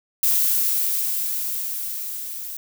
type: noise with level ramp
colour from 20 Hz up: violet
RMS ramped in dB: -18 to -33 dBFS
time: 0.23-2.57 s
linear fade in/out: 2 ms
effects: none